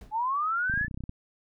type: noise with exponential decay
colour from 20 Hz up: brown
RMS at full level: -40 dBFS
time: 0.01-0.24 s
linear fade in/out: 2 ms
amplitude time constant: 49 ms
type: linear sweep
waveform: sine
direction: up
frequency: 836 to 1760 Hz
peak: -25 dBFS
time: 0.11-0.88 s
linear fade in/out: 50 ms
type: clicks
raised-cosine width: 5 ms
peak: -24 dBFS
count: 12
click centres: 0.698 / 0.739 / 0.776 / 0.812 / 0.847 / 0.881 / 0.912 / 0.944 / 0.975 / 1.006 / 1.038 / 1.094 s
effects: none